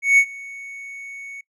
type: tone with ADSR envelope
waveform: triangle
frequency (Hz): 2221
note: C#7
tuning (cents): +3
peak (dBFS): -7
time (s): 0.02-1.41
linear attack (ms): 160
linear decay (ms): 68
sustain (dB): -24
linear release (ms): 5
effects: noise-tail reverb RT60 0.1 s tail -23 dB re dry + resampled to 32000 Hz